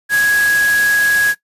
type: tone in noise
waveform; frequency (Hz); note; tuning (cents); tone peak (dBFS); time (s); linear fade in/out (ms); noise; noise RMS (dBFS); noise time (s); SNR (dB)
sine; 1661.2; G#6; 0; -10; 0.09-1.35; 50; white; -23; 0.09-1.35; +10
effects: noise-tail reverb RT60 0.1 s tail -17 dB re dry + resampled to 32000 Hz